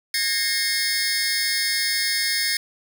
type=tone cluster; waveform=sawtooth; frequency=1638 / 1847 / 2138 / 4586 / 5190 Hz; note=G#6 / A#6 / C7 / D8 / E8; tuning=-24 / -16 / +37 / -42 / -28 cents; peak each=-28 / -24 / -23 / -28 / -22 dBFS; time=0.14-2.57 s; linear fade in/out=2 ms; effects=none